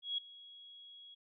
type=tone with ADSR envelope; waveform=sine; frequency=3322 Hz; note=G#7; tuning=in tune; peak=-32 dBFS; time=0.02-1.15 s; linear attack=160 ms; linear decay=5 ms; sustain=-20 dB; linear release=13 ms; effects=none